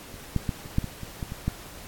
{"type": "clicks", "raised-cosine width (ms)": 5, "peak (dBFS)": [-29, -11, -13, -26, -9, -19, -24, -19, -21, -12], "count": 10, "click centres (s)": [0.142, 0.363, 0.492, 0.659, 0.784, 0.843, 1.033, 1.228, 1.321, 1.48], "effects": ["pink hiss -44 dBFS RMS until 1.87 s", "AAC 64 kbps"]}